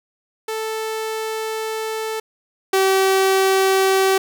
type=tone pair in turn; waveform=sawtooth; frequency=440 / 383.7 Hz; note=A4 / G4; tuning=0 / -37 cents; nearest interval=major second; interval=237 cents; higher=first; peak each=-19 / -10 dBFS; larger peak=second; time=0.48-2.2 / 2.73-4.18 s; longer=first; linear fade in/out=5 ms; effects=none